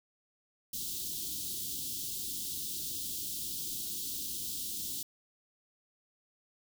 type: band-stop noise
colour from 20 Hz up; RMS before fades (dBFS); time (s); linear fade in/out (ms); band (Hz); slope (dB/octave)
white; -38; 0.73-5.03; 5; 370 to 3200; 48
effects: none